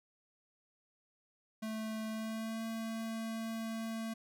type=tone with pitch glide; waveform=square; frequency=219.2 to 224.7 Hz; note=A3 to A3; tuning=-6 to +37 cents; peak=-38 dBFS; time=1.62-4.14 s; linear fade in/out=10 ms; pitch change=+43 cents; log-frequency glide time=2.1-2.62 s; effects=none